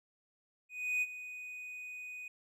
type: tone with ADSR envelope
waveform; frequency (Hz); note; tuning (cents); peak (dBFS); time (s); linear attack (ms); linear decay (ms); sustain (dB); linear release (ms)
triangle; 2488; D#7; -1; -27; 0.69-2.28; 330; 37; -14; 3
effects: none